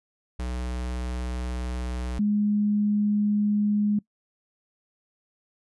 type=tone pair in turn; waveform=square / sine; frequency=61.74 / 207.7 Hz; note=B1 / G#3; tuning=0 / 0 cents; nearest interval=octave + major sixth; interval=2100 cents; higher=second; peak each=-29 / -20 dBFS; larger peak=second; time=0.39-2.19 / 2.19-3.99 s; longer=neither; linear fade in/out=5 ms; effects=noise-tail reverb RT60 0.1 s tail -22 dB re dry + resampled to 24000 Hz